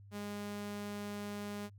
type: tone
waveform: sawtooth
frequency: 205.2 Hz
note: G#3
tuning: 21 cents flat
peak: -36 dBFS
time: 0.11-1.7 s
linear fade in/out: 50 ms
effects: added 100 Hz sine -53 dBFS peak until 1.78 s